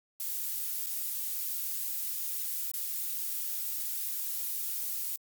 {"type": "noise with dropouts", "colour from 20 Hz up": "violet", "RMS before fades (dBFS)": -34, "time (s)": [0.2, 5.16], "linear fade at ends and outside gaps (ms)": 2, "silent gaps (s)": [[0.863, 0.867], [2.714, 2.738]], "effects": ["Opus 48 kbps"]}